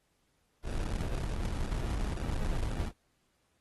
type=noise with sample-and-hold; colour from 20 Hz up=brown; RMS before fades=-33 dBFS; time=0.63-2.92 s; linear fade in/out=50 ms; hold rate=1050 Hz; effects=pink hiss -75 dBFS RMS until 3.6 s + AAC 32 kbps